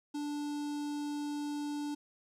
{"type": "tone with notch filter", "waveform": "square", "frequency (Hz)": 292.7, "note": "D4", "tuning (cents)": -6, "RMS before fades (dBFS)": -37, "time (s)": [0.14, 1.95], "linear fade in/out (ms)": 10, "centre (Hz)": 1900, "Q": 0.75, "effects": ["low-pass 9000 Hz 12 dB/octave", "12-bit"]}